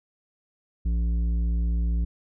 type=tone with tanh clipping; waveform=sine; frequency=57.6 Hz; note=A#1; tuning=20 cents flat; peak=-23 dBFS; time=0.85-2.05 s; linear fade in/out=10 ms; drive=9 dB; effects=none